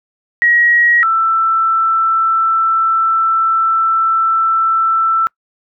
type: tone pair in turn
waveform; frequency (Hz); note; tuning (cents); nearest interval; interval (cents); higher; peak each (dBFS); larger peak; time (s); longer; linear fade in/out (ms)
sine; 1900 / 1330.8; A#6 / E6; +33 / +16; tritone; 617; first; -8 / -10; first; 0.42-1.03 / 1.03-5.27; second; 0
effects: noise-tail reverb RT60 0.1 s tail -25 dB re dry